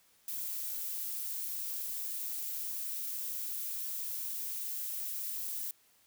violet noise, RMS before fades -38 dBFS, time 0.28-5.71 s, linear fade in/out 2 ms, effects white hiss -67 dBFS RMS until 6.06 s

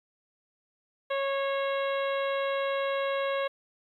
harmonic tone with a mistuned harmonic, 550 Hz, C#5, 14 cents flat, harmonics 1 / 2 / 3 / 4 / 5 / 6 / 7, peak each -28 / -34 / -38 / -40 / -42 / -44 / -45 dBFS, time 1.1-3.48 s, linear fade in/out 10 ms, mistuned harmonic 4, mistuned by -22 cents, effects 11-bit

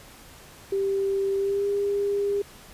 sine tone with pitch glide, 392 to 403.3 Hz, G4 to G4, 0 to +49 cents, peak -22 dBFS, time 0.72-2.42 s, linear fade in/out 5 ms, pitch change +49 cents, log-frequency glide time 1.36-1.68 s, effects pink hiss -48 dBFS RMS until 2.73 s + resampled to 32000 Hz

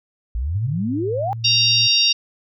sine exponential sweep, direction up, 53 to 830.6 Hz, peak -20 dBFS, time 0.35-1.33 s, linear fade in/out 0 ms
sine tone with pitch glide, 108.6 to 114.2 Hz, A2 to A#2, -22 to -35 cents, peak -26 dBFS, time 0.54-1.88 s, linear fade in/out 20 ms, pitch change +87 cents, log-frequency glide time 1.17-1.28 s
harmonic tone, 930 Hz, A#5, 4 cents flat, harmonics 3 / 4 / 5 / 6, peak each -19 / -19 / -19 / -19 dBFS, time 1.44-2.13 s, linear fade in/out 10 ms
effects none

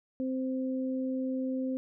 sine tone pair together, 260.6 / 520 Hz, C4 / C5, -7 / -11 cents, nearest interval octave, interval 1196 cents, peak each -30 / -37 dBFS, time 0.2-1.77 s, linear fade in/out 0 ms, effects none

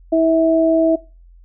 sine tone pair together, 324.2 / 651 Hz, E4 / E5, -29 / -22 cents, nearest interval octave, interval 1207 cents, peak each -14 dBFS, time 0.12-0.96 s, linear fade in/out 10 ms, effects noise-tail reverb RT60 0.3 s tail -20 dB re dry + added 43 Hz sine -42 dBFS peak until 1.44 s

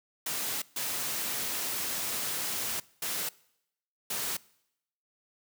white noise bursts at uneven times, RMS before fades -33 dBFS, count 4, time 0.26-0.62 / 0.76-2.8 / 3.02-3.29 / 4.1-4.37 s, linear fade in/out 5 ms, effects noise-tail reverb RT60 0.8 s tail -23 dB re dry + high-pass 100 Hz 12 dB/octave

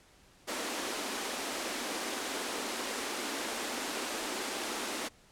pink high-pass noise, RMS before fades -36 dBFS, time 0.47-5.09 s, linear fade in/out 20 ms, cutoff 230 Hz, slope 48 dB/octave, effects pink hiss -61 dBFS RMS until 5.31 s + low-pass 10000 Hz 12 dB/octave

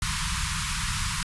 pink band-stop noise, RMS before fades -28 dBFS, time 0.02-1.23 s, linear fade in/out 2 ms, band 190 to 940 Hz, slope 96 dB/octave, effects resampled to 24000 Hz

